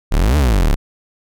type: exponential two-way sweep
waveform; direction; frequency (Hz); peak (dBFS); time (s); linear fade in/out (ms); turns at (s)
40% pulse; up then down; 30.87 to 77.78 to 30.87; -10; 0.11-0.76; 20; 0.37
effects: none